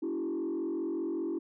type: tone with frequency modulation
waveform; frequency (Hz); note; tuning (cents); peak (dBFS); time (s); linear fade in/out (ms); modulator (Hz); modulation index
sine; 332.7; E4; +16; -29; 0.02-1.39; 10; 45.1; 1.1
effects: tanh soft clip ceiling -28 dBFS